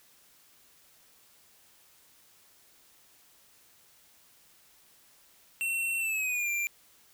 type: tone with pitch glide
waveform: square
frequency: 2712 to 2375 Hz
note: E7 to D7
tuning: +49 to +19 cents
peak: -29 dBFS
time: 5.61-6.67 s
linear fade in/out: 0 ms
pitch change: -230 cents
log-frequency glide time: 5.98-6.49 s
effects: white hiss -61 dBFS RMS until 7.13 s